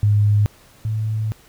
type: tone pair in turn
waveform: sine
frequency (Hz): 103.83 / 108.92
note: G#2 / A2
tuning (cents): 0 / -17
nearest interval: minor second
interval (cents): 83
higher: second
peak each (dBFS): -12 / -19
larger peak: first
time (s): 0.03-0.46 / 0.85-1.32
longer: second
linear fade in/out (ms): 0
effects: pink hiss -50 dBFS RMS until 1.48 s